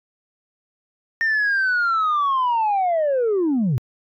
sine linear sweep, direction down, 1826 to 109.7 Hz, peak -15 dBFS, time 1.21-3.78 s, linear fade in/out 0 ms, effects tanh soft clip ceiling -15 dBFS

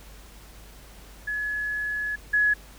sine tone pair in turn, 1698 / 1688.6 Hz, G#6 / G#6, +38 / +28 cents, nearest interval unison, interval 10 cents, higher first, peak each -26 / -18 dBFS, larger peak second, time 1.27-2.16 / 2.33-2.54 s, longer first, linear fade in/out 10 ms, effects added 50 Hz sine -46 dBFS peak until 2.78 s + pink hiss -50 dBFS RMS until 2.78 s

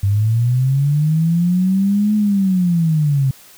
sine linear two-way sweep, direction up then down, 96.9 to 213.3 to 130.7 Hz, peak -12 dBFS, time 0.03-3.31 s, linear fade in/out 5 ms, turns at 2.15 s, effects white hiss -44 dBFS RMS until 3.57 s

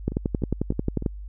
two click trains, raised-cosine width 3 ms, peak -19 / -10 dBFS, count 4 / 12, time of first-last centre 0.12-1.024 / 0.08-1.062 s, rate 3.32 / 11.2 Hz, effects added 50 Hz sine -34 dBFS peak until 1.28 s

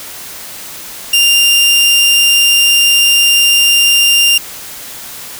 sawtooth tone, 2794 Hz, F7, in tune, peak -3 dBFS, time 1.13-4.38 s, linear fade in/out 5 ms, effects white hiss -28 dBFS RMS until 5.39 s

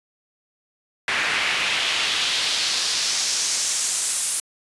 pink noise with band-pass filter sweep, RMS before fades -23 dBFS, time 1.08-4.4 s, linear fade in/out 2 ms, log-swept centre 2000 to 9500 Hz, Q 1.7, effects resampled to 24000 Hz

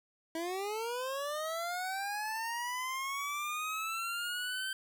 25% pulse linear sweep, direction up, 320.7 to 1556 Hz, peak -31 dBFS, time 0.35-4.73 s, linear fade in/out 2 ms, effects none

